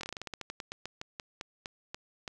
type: slowing click train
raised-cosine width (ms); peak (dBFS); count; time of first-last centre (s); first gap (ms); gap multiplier
0.2; -21; 20; 0.01-2.278; 23; 1.16
effects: none